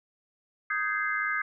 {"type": "chord", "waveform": "sine", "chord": "Ab major seventh", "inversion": "second", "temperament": "just", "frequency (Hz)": [1245.9, 1557.4, 1661.2, 2077], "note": ["Eb6", "G6", "Ab6", "C7"], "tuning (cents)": [2, -12, 0, -13], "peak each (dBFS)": -32, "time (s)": [0.7, 1.42], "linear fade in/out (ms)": 5, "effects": []}